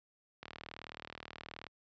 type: click train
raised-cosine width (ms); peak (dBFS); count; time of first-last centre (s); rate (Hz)
0.3; -28; 49; 0.43-1.667; 38.8
effects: high-pass 60 Hz 12 dB/octave + resampled to 16000 Hz